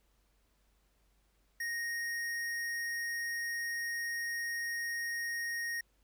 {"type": "tone with tanh clipping", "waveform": "sine", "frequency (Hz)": 1864.7, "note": "A#6", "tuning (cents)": 0, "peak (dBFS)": -36, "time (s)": [1.6, 5.81], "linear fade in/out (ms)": 5, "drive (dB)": 18, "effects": ["added 49 Hz sine -70 dBFS peak until 6.03 s", "pink hiss -75 dBFS RMS until 6.03 s"]}